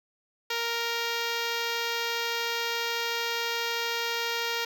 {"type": "tone with notch filter", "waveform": "5% pulse", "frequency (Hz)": 466.2, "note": "A#4", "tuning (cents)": 0, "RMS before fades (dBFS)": -30, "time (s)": [0.5, 4.65], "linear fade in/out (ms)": 5, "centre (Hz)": 9900, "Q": 0.58, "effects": []}